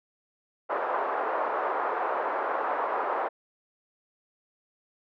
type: band-pass noise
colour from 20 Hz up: white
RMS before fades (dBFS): -29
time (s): 0.69-3.29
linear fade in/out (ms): 20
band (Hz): 440 to 1200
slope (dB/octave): 24
effects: none

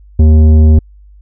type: tone with tanh clipping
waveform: sine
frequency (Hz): 77.8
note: D#2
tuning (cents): 0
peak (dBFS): -4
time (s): 0.19-0.79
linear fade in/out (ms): 5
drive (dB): 11
effects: added 50 Hz sine -36 dBFS peak until 1.21 s

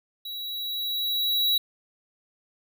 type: tone with level ramp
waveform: square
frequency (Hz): 3896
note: B7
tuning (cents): -24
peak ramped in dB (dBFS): -34 to -20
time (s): 0.25-1.58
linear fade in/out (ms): 5
effects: none

